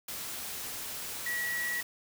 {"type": "tone in noise", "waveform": "sine", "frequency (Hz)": 1928, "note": "B6", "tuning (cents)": -42, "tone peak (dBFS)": -31, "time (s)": [1.26, 1.81], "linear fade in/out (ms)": 5, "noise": "white", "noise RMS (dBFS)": -39, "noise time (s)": [0.08, 1.83], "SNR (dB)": 5, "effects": []}